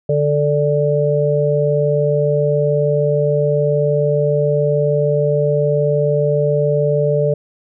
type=harmonic tone; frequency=146.83 Hz; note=D3; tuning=in tune; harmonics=1 / 3 / 4; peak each=-17 / -17 / -17 dBFS; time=0.09-7.34 s; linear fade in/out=5 ms; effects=none